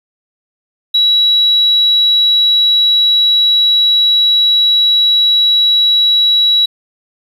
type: tone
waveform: triangle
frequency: 3900 Hz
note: B7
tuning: 23 cents flat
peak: -4 dBFS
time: 0.94-6.66 s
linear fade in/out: 10 ms
effects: tanh soft clip ceiling -5 dBFS + resampled to 32000 Hz